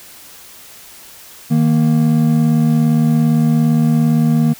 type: tone pair together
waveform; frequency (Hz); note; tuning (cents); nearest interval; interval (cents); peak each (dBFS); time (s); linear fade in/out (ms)
triangle; 155.58 / 233.1; D#3 / A#3; 0 / 0; perfect fifth; 700; -11; 1.5-4.54; 20
effects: white hiss -39 dBFS RMS until 4.59 s

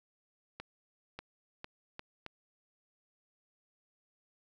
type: accelerating click train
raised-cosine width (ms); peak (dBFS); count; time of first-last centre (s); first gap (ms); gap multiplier
0.3; -26; 5; 0.6-2.263; 590; 0.77
effects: none

